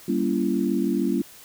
sine chord, G diminished seventh, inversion none, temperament just, 196 / 235.2 / 282.2 / 338.7 Hz, G3 / Bb3 / Db4 / Fb4, 0 / +16 / +31 / +47 cents, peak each -26 dBFS, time 0.08-1.22 s, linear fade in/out 5 ms, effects white hiss -47 dBFS RMS until 1.44 s

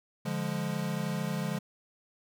square chord, D diminished, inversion none, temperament equal with one note detuned, 145.48 / 174.61 / 207.7 Hz, D3 / F3 / Ab3, -16 / 0 / 0 cents, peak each -36 / -35 / -36 dBFS, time 0.25-1.59 s, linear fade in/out 10 ms, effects none

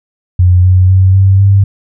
sine tone with pitch steps, 90 / 92.1 / 94.26 / 96.46 / 98.71 Hz, F#2 / F#2 / F#2 / G2 / G2, -47 / -7 / +33 / -27 / +13 cents, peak -3 dBFS, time 0.39-1.64 s, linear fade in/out 5 ms, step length 250 ms, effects none

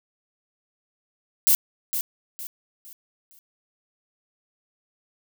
violet noise with echo, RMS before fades -17 dBFS, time 1.47-1.55 s, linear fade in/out 0 ms, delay 460 ms, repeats 4, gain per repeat -9 dB, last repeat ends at 3.39 s, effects none

